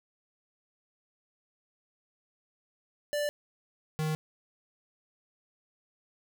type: tone pair in turn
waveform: square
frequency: 587.3 / 155.56 Hz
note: D5 / D#3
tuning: 0 / 0 cents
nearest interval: octave + major seventh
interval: 2300 cents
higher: first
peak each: -29 / -29 dBFS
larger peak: neither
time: 3.13-3.29 / 3.99-4.15 s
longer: neither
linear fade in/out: 0 ms
effects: none